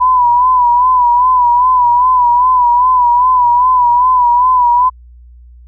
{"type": "tone with vibrato", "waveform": "sine", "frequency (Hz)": 987.8, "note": "B5", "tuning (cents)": 0, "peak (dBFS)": -6, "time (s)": [0, 4.9], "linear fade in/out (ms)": 20, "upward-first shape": "sine", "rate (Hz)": 2.5, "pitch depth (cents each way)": 58, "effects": ["added 60 Hz sine -35 dBFS peak until 5.67 s"]}